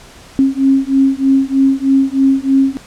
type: beating tone pair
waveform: sine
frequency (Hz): 268.3 / 271.5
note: C4 / C#4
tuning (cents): +44 / -36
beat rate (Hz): 3.2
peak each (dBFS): -12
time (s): 0.39-2.77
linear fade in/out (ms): 0
effects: pink hiss -39 dBFS RMS until 2.86 s + low-pass 9000 Hz 12 dB/octave